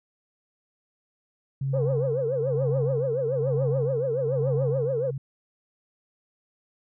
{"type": "tone with tremolo", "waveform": "sine", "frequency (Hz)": 135.9, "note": "C#3", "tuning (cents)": -34, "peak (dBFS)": -22, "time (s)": [1.61, 5.18], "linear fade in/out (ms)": 5, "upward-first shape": "sine", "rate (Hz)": 1.1, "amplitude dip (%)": 65}
{"type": "tone with vibrato", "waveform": "sine", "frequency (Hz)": 493.9, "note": "B4", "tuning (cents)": 0, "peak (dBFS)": -23, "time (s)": [1.73, 5.11], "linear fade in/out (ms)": 10, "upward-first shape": "triangle", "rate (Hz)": 7, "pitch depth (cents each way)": 230}
{"effects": ["tanh soft clip ceiling -16 dBFS"]}